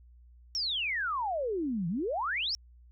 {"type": "exponential two-way sweep", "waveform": "sine", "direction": "down then up", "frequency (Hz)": [5660, 160, 5660], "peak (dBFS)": -29, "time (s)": [0.55, 2.55], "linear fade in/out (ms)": 0, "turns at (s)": 1.88, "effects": ["added 60 Hz sine -53 dBFS peak until 2.91 s"]}